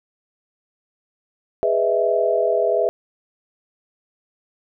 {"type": "chord", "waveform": "sine", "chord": "E major seventh", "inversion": "first", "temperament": "just", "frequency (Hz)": [412, 494.4, 618.1, 659.3], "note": ["G#4", "B4", "D#5", "E5"], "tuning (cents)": [-14, 2, -12, 0], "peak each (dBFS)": [-22, -22, -25, -19], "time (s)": [1.63, 2.89], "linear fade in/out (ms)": 0, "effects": []}